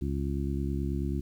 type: harmonic tone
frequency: 69.3 Hz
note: C#2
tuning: in tune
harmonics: 1 / 2 / 3 / 4 / 5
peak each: -31 / -34 / -36 / -37 / -38 dBFS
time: 0.01-1.21 s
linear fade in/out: 10 ms
effects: 10-bit